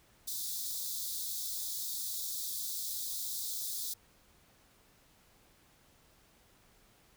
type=high-pass noise; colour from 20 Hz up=white; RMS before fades=-38 dBFS; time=0.27-3.94 s; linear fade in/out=10 ms; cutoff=3500 Hz; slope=96 dB/octave; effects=pink hiss -65 dBFS RMS until 7.16 s